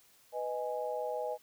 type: chord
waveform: sine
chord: G# minor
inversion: first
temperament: equal with one note detuned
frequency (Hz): 496.5 / 622.3 / 830.6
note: B4 / D#5 / G#5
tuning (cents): +9 / 0 / 0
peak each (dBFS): -37 / -37 / -39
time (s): 0.32-1.38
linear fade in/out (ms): 50
effects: white hiss -64 dBFS RMS until 1.42 s